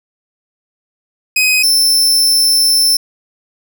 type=tone pair in turn; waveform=sawtooth; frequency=2514 / 5327 Hz; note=D#7 / E8; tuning=+17 / +17 cents; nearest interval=octave + minor second; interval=1300 cents; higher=second; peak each=-6 dBFS; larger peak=neither; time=1.36-1.63 / 1.63-2.97 s; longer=second; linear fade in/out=5 ms; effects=none